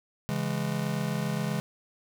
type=chord; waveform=square; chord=C# minor; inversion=none; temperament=just; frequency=138.59 / 166.31 / 207.9 Hz; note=C#3 / E3 / G#3; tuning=0 / +16 / +2 cents; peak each=-33 / -33 / -33 dBFS; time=0.29-1.6 s; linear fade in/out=0 ms; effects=11-bit